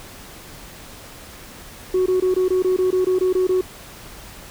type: tone bursts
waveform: sine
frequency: 369.9 Hz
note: F#4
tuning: in tune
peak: -13 dBFS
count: 12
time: 1.94-3.611 s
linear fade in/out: 5 ms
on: 120 ms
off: 21 ms
effects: tanh soft clip ceiling -13 dBFS + pink hiss -40 dBFS RMS until 4.5 s